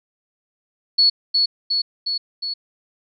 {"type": "tone with echo", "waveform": "sine", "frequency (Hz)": 4398, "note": "C#8", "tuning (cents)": -14, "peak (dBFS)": -11, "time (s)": [0.98, 1.1], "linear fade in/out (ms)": 10, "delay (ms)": 360, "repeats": 4, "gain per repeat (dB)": -3, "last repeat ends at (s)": 2.54, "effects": []}